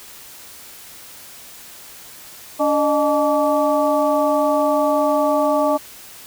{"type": "harmonic tone with a mistuned harmonic", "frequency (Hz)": 287.9, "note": "D4", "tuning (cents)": -34, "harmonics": [1, 2, 3, 4], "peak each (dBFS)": [-21, -17, -22, -23], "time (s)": [2.59, 5.78], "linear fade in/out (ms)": 20, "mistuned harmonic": 2, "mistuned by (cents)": 98, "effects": ["white hiss -40 dBFS RMS until 6.26 s"]}